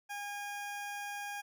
20% pulse tone, 815 Hz, G#5, 33 cents flat, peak -34 dBFS, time 0.09-1.42 s, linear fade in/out 20 ms, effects none

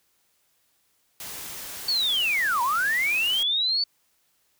white noise, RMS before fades -37 dBFS, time 1.2-3.43 s, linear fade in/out 2 ms
sine linear two-way sweep, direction down then up, 4541 to 921 to 4541 Hz, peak -21 dBFS, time 1.88-3.84 s, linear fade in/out 5 ms, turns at 2.62 s
effects white hiss -68 dBFS RMS until 4.59 s

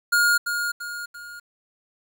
square tone with echo, 1425 Hz, F6, 34 cents sharp, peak -17 dBFS, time 0.12-0.38 s, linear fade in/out 10 ms, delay 340 ms, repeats 3, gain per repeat -7 dB, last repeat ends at 1.4 s, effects 9-bit

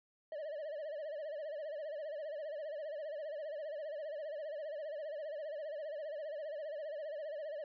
triangle tone with vibrato, 603 Hz, D5, 46 cents sharp, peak -38 dBFS, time 0.32-7.64 s, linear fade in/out 2 ms, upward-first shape sine, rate 15 Hz, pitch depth 110 cents each way, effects resampled to 11025 Hz

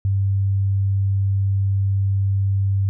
sine tone, 98 Hz, G2, in tune, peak -16 dBFS, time 0.05-2.89 s, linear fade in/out 0 ms, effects none

